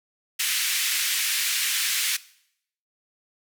pink band-pass noise, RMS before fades -25 dBFS, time 0.39-2.17 s, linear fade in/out 10 ms, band 1900 to 16000 Hz, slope 24 dB/octave, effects noise-tail reverb RT60 0.7 s tail -19 dB re dry

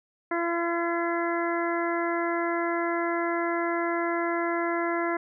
harmonic tone, 340 Hz, F4, 46 cents flat, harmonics 1 / 2 / 3 / 4 / 5 / 6, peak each -28 / -31 / -33 / -34 / -35 / -36 dBFS, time 0.31-5.17 s, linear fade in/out 5 ms, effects none

